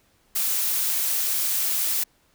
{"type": "noise", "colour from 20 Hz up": "blue", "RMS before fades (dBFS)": -24, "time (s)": [0.35, 2.04], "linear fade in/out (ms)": 10, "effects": ["pink hiss -63 dBFS RMS until 2.34 s"]}